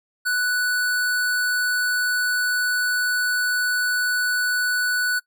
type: tone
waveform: square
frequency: 1483 Hz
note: F#6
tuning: 4 cents sharp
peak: -20 dBFS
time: 0.25-5.2 s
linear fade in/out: 20 ms
effects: noise-tail reverb RT60 0.1 s tail -23 dB re dry